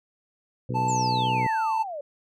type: harmonic tone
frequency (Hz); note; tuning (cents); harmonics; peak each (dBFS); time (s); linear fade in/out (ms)
62.1; B1; +10; 2 / 3 / 4 / 5 / 6 / 7 / 8; -28 / -35 / -35 / -39 / -40 / -41 / -38; 0.69-1.47; 5
type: tone with pitch glide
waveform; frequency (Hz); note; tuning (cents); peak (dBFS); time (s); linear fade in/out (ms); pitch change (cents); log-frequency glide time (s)
triangle; 880 to 886.1; A5 to A5; 0 to +12; -21; 0.74-1.84; 20; +12; 1.24-1.42
type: exponential sweep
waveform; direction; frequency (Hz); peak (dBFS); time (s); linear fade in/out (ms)
sine; down; 7620 to 554.4; -31; 0.88-2.01; 5
effects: none

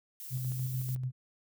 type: noise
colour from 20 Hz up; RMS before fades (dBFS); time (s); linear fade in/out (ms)
violet; -44; 0.2-0.95; 0
type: tone with tremolo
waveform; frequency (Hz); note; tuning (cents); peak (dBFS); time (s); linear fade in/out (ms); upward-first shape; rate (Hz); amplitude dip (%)
sine; 128; C3; -38; -30; 0.3-1.12; 50; square; 6.8; 35
effects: none

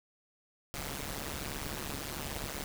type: noise with amplitude modulation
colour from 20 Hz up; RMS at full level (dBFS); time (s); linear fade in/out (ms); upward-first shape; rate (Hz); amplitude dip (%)
pink; -35; 0.74-2.64; 0; sine; 143; 95
effects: none

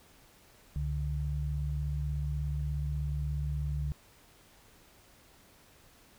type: tone pair together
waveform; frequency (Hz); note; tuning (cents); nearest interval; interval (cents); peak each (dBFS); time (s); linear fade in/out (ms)
sine; 68.5 / 145.15; C#2 / D3; -20 / -20; octave + minor second; 1300; -32 / -34; 0.76-3.92; 0
effects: pink hiss -60 dBFS RMS until 6.18 s

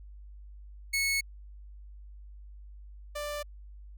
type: tone pair in turn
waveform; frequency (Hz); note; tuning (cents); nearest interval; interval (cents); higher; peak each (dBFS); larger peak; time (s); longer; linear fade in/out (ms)
sawtooth; 2200 / 589.6; C#7 / D5; -14 / +7; octave + major seventh; 2279; first; -23 / -30; first; 0.93-1.21 / 3.15-3.43; neither; 10
effects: added 50 Hz sine -45 dBFS peak until 3.97 s

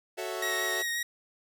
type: chord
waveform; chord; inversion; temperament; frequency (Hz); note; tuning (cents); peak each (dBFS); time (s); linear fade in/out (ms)
sawtooth; F# minor seventh; none; equal; 370 / 440 / 554.4 / 659.3; F#4 / A4 / C#5 / E5; 0 / 0 / 0 / 0; -33 / -35 / -37 / -34; 0.17-0.83; 20
type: tone with vibrato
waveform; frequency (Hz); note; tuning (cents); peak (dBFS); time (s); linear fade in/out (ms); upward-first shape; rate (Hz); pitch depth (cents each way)
sawtooth; 1882; A#6; +16; -26; 0.42-1.03; 5; sine; 5.6; 17
effects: none

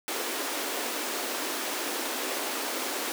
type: high-pass noise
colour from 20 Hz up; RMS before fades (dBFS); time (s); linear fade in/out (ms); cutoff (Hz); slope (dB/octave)
pink; -32; 0.08-3.12; 0; 260; 48
effects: none

